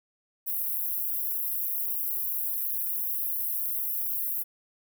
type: high-pass noise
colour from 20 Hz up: pink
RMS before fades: -30 dBFS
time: 0.46-4.44 s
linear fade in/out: 20 ms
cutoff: 12000 Hz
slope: 48 dB/octave
effects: none